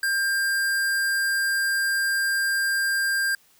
square tone, 1595 Hz, G6, 30 cents sharp, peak -22 dBFS, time 0.03-3.35 s, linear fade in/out 2 ms, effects white hiss -59 dBFS RMS until 3.59 s

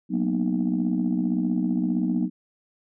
sine chord, B major seventh, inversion second, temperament just, 185.21 / 231.5 / 246.9 / 308.7 Hz, F#3 / A#3 / B3 / D#4, +2 / -12 / 0 / -14 cents, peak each -25 / -28 / -25 / -27 dBFS, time 0.09-2.3 s, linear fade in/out 50 ms, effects tanh soft clip ceiling -14 dBFS

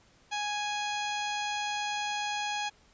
harmonic tone with a mistuned harmonic, 830.6 Hz, G#5, in tune, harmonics 1 / 2 / 3 / 4 / 5 / 6 / 7 / 8, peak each -33 / -39 / -38 / -39 / -43 / -47 / -47 / -45 dBFS, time 0.31-2.7 s, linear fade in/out 20 ms, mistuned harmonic 7, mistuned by +52 cents, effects pink hiss -62 dBFS RMS until 2.93 s + resampled to 16000 Hz

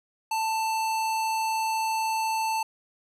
square tone with low-pass filter, 886 Hz, A5, 12 cents sharp, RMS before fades -27 dBFS, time 0.31-2.63 s, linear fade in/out 5 ms, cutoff 12000 Hz, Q 0.75, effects none

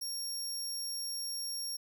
25% pulse tone, 5560 Hz, F8, 9 cents flat, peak -31 dBFS, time 0.01-1.77 s, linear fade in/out 10 ms, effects none

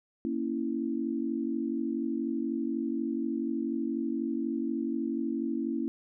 sine chord, A# diminished, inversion none, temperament equal, 233.1 / 277.2 / 329.6 Hz, A#3 / C#4 / E4, 0 / 0 / 0 cents, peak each -33 dBFS, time 0.25-5.88 s, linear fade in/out 0 ms, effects none

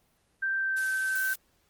sine tone with pitch glide, 1568 to 1544.6 Hz, G6 to G6, 0 to -26 cents, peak -26 dBFS, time 0.42-1.34 s, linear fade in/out 10 ms, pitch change -26 cents, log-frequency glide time 0.58-0.89 s
blue noise, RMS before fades -37 dBFS, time 0.76-1.36 s, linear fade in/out 10 ms
effects pink hiss -69 dBFS RMS until 1.69 s + Opus 24 kbps

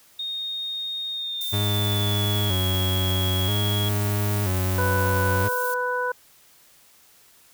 sine tone with pitch glide, 3703 to 3318 Hz, A#7 to G#7, -12 to -2 cents, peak -27 dBFS, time 0.19-3.89 s, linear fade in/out 5 ms, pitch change -190 cents, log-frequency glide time 1.12-2.58 s
violet noise, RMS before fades -33 dBFS, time 1.41-5.74 s, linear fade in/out 0 ms
40% pulse tone with vibrato, 98 Hz, G2, in tune, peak -21 dBFS, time 1.52-5.49 s, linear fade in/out 20 ms, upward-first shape square, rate 0.51 Hz, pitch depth 86 cents each way
harmonic tone, 496.4 Hz, B4, 9 cents sharp, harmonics 1 / 2 / 3, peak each -27 / -27 / -27 dBFS, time 4.78-6.12 s, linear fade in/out 5 ms
effects white hiss -55 dBFS RMS until 7.53 s

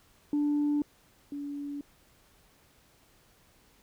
sine tone pair in turn, 293.1 / 286.4 Hz, D4 / D4, -3 / -43 cents, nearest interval unison, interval 40 cents, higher first, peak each -23 / -34 dBFS, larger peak first, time 0.33-0.82 / 1.32-1.81 s, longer neither, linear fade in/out 2 ms, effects tanh soft clip ceiling -22 dBFS + pink hiss -63 dBFS RMS until 3.82 s

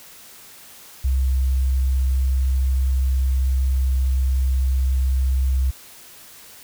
sine tone, 65.41 Hz, C2, in tune, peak -16 dBFS, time 1.04-5.71 s, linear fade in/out 10 ms, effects white hiss -44 dBFS RMS until 6.63 s

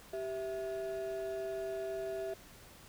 triangle ring-modulated tone, 523.3 Hz, C5, in tune, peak -31 dBFS, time 0.13-2.34 s, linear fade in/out 5 ms, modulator 134 Hz, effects pink hiss -56 dBFS RMS until 2.88 s

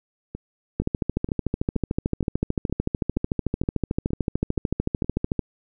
two click trains, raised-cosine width 3 ms, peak -9 / -19 dBFS, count 63 / 11, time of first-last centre 0.8-5.393 / 0.35-5.045 s, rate 13.5 / 2.13 Hz, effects none

